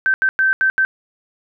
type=tone bursts at uneven times; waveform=sine; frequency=1550 Hz; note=G6; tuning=20 cents flat; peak=-12 dBFS; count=5; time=0.06-0.14 / 0.22-0.29 / 0.39-0.53 / 0.61-0.7 / 0.78-0.85 s; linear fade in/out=0 ms; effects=none